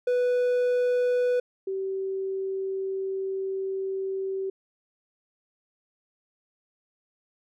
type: tone pair in turn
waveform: triangle / sine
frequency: 493.9 / 384.8 Hz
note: B4 / G4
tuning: 0 / -32 cents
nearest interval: major third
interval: 432 cents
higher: first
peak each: -19 / -27 dBFS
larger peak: first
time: 0.07-1.4 / 1.67-4.5 s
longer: second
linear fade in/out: 5 ms
effects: none